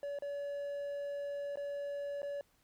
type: tone with dropouts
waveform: triangle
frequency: 570 Hz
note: C#5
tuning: 48 cents sharp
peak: -35 dBFS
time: 0.03-2.41 s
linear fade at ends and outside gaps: 1 ms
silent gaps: 0.188-0.222 / 1.557-1.572 / 2.219-2.23 s
effects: pink hiss -72 dBFS RMS until 2.63 s